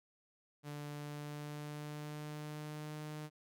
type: tone with pitch glide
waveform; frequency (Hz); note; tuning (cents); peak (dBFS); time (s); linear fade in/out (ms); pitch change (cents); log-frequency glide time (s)
sawtooth; 146.83 to 152.01; D3 to D#3; 0 to -40; -39; 0.63-3.3; 50; +60; 0.96-2.99
effects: none